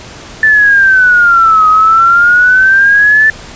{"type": "exponential two-way sweep", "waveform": "sine", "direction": "down then up", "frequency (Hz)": [1767, 1256, 1767], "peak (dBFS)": -3, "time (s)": [0.43, 3.3], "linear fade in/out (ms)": 2, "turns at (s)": 1.68, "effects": ["pink hiss -30 dBFS RMS until 3.55 s", "resampled to 16000 Hz"]}